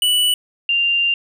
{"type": "tone pair in turn", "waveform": ["square", "sine"], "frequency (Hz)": [2960, 2787], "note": ["F#7", "F7"], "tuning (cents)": [0, -4], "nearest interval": "minor second", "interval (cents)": 104, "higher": "first", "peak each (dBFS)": -14, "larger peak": "neither", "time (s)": [[0.02, 0.34], [0.69, 1.14]], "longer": "second", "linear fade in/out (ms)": 2, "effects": []}